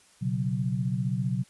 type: chord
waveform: sine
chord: B suspended second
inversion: none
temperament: equal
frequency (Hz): 123.47 / 138.59 / 185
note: B2 / C#3 / F#3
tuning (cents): 0 / 0 / 0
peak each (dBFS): -29 / -30 / -30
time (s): 0.21-1.44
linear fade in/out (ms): 20
effects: white hiss -59 dBFS RMS until 1.49 s + resampled to 24000 Hz

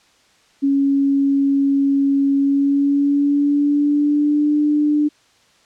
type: tone with pitch glide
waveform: sine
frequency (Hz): 277.3 to 297.2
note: C#4 to D4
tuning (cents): +1 to +21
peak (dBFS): -13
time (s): 0.62-5.09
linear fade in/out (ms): 20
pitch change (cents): +120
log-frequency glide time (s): 2.36-4.54
effects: white hiss -55 dBFS RMS until 5.65 s + low-pass 6000 Hz 12 dB/octave

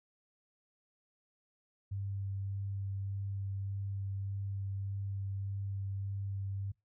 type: tone with vibrato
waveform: sine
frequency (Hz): 98.4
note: G2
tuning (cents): +7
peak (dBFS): -35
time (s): 1.91-6.72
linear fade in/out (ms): 10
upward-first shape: sine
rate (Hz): 1.7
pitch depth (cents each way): 10
effects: noise-tail reverb RT60 0.2 s tail -23 dB re dry

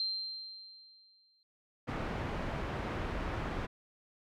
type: tone with exponential decay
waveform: sine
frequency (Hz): 4149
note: C8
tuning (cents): -15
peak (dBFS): -30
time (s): 0-1.43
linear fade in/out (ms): 1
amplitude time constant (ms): 310
type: low-pass noise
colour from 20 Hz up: pink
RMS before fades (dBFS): -37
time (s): 1.87-3.67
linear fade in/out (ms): 20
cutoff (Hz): 1900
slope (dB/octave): 12
effects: none

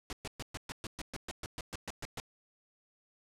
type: noise bursts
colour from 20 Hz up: pink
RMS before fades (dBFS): -40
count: 15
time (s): 0.1-2.2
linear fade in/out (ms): 0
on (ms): 28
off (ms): 120
effects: low-pass 9000 Hz 12 dB/octave

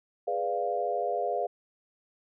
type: chord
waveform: sine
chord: G# diminished seventh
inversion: none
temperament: equal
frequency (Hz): 415.3 / 493.9 / 587.3 / 698.5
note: G#4 / B4 / D5 / F5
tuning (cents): 0 / 0 / 0 / 0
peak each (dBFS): -34 / -33 / -34 / -30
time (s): 0.27-1.47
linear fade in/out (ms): 10
effects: none

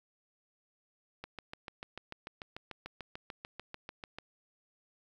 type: click train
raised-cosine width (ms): 0.3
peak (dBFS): -26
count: 21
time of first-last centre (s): 1.24-4.186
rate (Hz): 6.79
effects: 10-bit

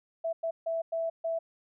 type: tone bursts at uneven times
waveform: sine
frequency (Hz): 659.3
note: E5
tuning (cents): 0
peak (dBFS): -28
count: 5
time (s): 0.24-0.33 / 0.43-0.51 / 0.66-0.82 / 0.92-1.1 / 1.24-1.39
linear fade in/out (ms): 10
effects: none

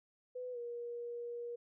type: tone with pitch glide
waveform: sine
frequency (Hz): 500 to 476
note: B4 to A#4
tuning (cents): +21 to +36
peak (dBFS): -40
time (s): 0.35-1.56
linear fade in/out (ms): 10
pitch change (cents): -85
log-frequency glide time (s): 0.52-0.58
effects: none

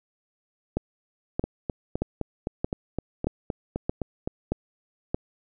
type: two click trains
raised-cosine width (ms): 2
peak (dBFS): -11 / -14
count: 8 / 12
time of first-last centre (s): 0.77-5.145 / 1.44-4.275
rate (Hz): 1.6 / 3.88
effects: none

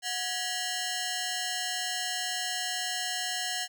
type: ring-modulated tone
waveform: 10% pulse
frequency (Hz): 1200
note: D6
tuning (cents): +37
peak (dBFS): -19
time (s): 0.02-3.68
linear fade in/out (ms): 50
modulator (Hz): 469
effects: none

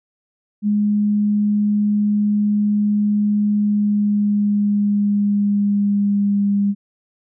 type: tone with pitch glide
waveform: sine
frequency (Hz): 207.7 to 201.4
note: G#3 to G3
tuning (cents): 0 to +47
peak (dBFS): -14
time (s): 0.62-6.75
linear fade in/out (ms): 50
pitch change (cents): -53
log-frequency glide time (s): 3.54-6.56
effects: none

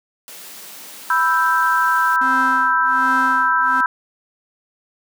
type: high-pass noise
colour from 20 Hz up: white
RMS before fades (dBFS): -37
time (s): 0.28-2.16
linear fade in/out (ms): 0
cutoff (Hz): 160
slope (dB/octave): 48
type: chord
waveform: sine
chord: E minor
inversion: second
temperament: equal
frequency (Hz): 987.8 / 1318.5 / 1568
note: B5 / E6 / G6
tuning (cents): 0 / 0 / 0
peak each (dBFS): -18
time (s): 1.1-3.86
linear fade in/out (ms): 2
type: tone with tremolo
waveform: 45% pulse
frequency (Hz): 260.9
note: C4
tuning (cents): -5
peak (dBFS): -24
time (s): 2.21-3.81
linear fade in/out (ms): 5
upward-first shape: sine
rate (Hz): 1.3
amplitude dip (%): 95
effects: none

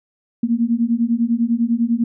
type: beating tone pair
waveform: sine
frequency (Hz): 228.4 / 238.4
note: A#3 / A#3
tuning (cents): -35 / +39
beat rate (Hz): 10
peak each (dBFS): -18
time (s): 0.43-2.04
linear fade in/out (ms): 5
effects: none

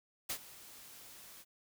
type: noise with ADSR envelope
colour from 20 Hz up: white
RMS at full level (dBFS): -36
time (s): 0.29-1.45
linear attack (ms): 11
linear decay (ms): 79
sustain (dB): -18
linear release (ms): 42
effects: none

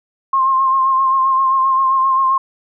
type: tone with vibrato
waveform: sine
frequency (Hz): 1063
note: C6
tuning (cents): +27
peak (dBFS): -11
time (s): 0.33-2.38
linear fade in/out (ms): 5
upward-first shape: sine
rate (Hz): 7.6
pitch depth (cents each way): 30
effects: none

